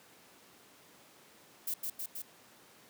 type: noise with echo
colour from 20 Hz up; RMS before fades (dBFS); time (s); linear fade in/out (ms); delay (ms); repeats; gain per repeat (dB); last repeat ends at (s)
violet; -35; 1.67-1.74; 5; 160; 3; -2; 2.22
effects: pink hiss -59 dBFS RMS until 2.89 s + high-pass 200 Hz 12 dB/octave